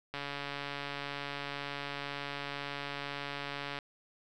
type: click train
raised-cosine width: 0.3 ms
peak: -22 dBFS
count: 519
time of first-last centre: 0.14-3.788 s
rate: 142 Hz
effects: none